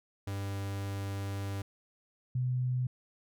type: tone pair in turn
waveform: 45% pulse / sine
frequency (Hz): 99 / 126.13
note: G2 / B2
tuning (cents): +18 / +37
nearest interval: major third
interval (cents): 419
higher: second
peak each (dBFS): -34 / -28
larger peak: second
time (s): 0.27-1.62 / 2.35-2.87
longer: first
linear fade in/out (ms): 5
effects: none